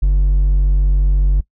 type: tone with hard clipping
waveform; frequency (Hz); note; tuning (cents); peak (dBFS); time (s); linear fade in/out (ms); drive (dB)
sine; 47.2; F#1; +35; -11; 0.02-1.41; 10; 3
effects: noise-tail reverb RT60 0.1 s tail -21 dB re dry